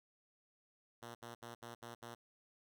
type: tone bursts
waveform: 5% pulse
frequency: 118.2 Hz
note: A#2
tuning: 24 cents sharp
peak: -37 dBFS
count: 6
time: 1.02-2.15 s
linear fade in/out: 10 ms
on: 130 ms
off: 70 ms
effects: none